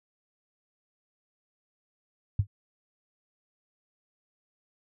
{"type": "tone with exponential decay", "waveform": "sine", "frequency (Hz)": 100, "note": "G2", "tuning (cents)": 35, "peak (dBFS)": -17, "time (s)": [2.39, 2.47], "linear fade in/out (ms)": 5, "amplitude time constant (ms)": 16, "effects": []}